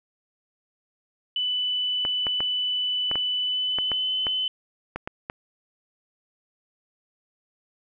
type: tone with pitch glide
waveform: sine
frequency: 2988 to 3031 Hz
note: F#7 to F#7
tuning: +16 to +41 cents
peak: -23 dBFS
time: 1.36-4.48 s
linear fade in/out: 2 ms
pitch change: +25 cents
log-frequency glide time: 3.39-4.13 s
type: clicks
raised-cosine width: 0.5 ms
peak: -15 dBFS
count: 11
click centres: 2.051 / 2.268 / 2.405 / 3.114 / 3.156 / 3.786 / 3.917 / 4.268 / 4.96 / 5.075 / 5.299 s
effects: none